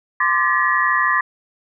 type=tone cluster; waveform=sine; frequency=1041 / 1173 / 1718 / 1908 Hz; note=C6 / D6 / A6 / A#6; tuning=-9 / -2 / -42 / +40 cents; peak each=-20 dBFS; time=0.2-1.21 s; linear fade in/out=5 ms; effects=none